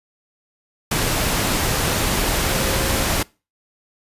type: tone in noise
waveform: sine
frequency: 534 Hz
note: C5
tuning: 35 cents sharp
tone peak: -29 dBFS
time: 2.46-3.04 s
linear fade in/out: 5 ms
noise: pink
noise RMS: -20 dBFS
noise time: 0.91-3.23 s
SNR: -12 dB
effects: noise-tail reverb RT60 0.3 s tail -24 dB re dry + resampled to 32000 Hz